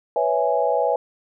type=chord; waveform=sine; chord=C# minor seventh; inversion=third; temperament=equal with one note detuned; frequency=493.9 / 554.4 / 655.5 / 830.6 Hz; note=B4 / C#5 / E5 / G#5; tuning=0 / 0 / -10 / 0 cents; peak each=-23 dBFS; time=0.16-0.96 s; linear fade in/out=2 ms; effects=none